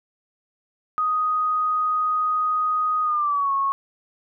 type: tone with pitch glide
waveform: sine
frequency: 1247 to 1098.2 Hz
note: D#6 to C#6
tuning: +3 to -17 cents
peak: -19 dBFS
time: 0.98-3.72 s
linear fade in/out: 0 ms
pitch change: -220 cents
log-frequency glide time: 3.03-3.52 s
effects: none